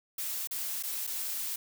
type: noise with dropouts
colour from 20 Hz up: blue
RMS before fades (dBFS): -35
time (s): 0.18-1.56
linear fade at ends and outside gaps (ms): 5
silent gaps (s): 0.473-0.51 / 0.827-0.834 / 1.069-1.073
effects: none